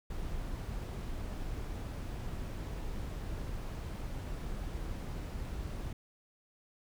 brown noise, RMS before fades -39 dBFS, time 0.1-5.93 s, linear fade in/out 5 ms, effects none

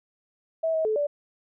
sine tone with pitch steps, 649 / 638 / 433.6 / 582 Hz, E5 / D#5 / A4 / D5, -27 / +43 / -25 / -16 cents, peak -22 dBFS, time 0.63-1.07 s, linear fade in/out 10 ms, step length 110 ms, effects none

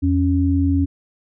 sine tone pair together, 85.15 / 276.5 Hz, F2 / C#4, -43 / -4 cents, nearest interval octave + minor sixth, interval 2039 cents, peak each -17 dBFS, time 0.02-0.86 s, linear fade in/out 20 ms, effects none

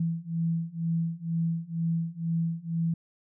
sine beating tone pair, 164.81 / 166.91 Hz, E3 / E3, 0 / +22 cents, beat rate 2.1 Hz, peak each -30 / -29 dBFS, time 0-2.94 s, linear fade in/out 5 ms, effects none

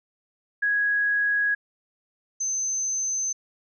sine tone pair in turn, 1661.2 / 6187 Hz, G#6 / G8, 0 / -24 cents, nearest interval octave + major seventh, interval 2276 cents, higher second, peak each -20 / -24 dBFS, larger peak first, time 0.62-1.55 / 2.4-3.33 s, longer neither, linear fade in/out 10 ms, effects none

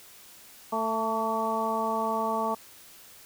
harmonic tone with a mistuned harmonic, 222.2 Hz, A3, 17 cents sharp, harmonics 1 / 2 / 3 / 4 / 5, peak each -34 / -34 / -32 / -30 / -31 dBFS, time 0.72-2.55 s, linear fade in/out 10 ms, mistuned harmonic 5, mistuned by +33 cents, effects white hiss -51 dBFS RMS until 3.25 s

